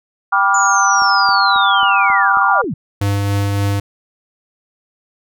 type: chord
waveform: sine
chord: G dominant seventh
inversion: none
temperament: just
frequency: 784 / 980 / 1176 / 1411.2 Hz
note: G5 / B5 / D6 / F6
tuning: 0 / -14 / +2 / +18 cents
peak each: -17 / -18 / -15 / -15 dBFS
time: 0.32-2.62 s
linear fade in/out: 10 ms
type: linear sweep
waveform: sine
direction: down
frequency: 7040 to 113.8 Hz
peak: -18 dBFS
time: 0.54-2.74 s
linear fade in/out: 5 ms
type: click train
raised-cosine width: 2 ms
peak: -22 dBFS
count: 7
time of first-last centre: 1.02-2.642 s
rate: 3.7 Hz
type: tone with tremolo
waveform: square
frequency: 100.4 Hz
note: G2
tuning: 42 cents sharp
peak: -14 dBFS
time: 3.01-3.8 s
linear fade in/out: 5 ms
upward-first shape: triangle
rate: 3.5 Hz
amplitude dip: 25%
effects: none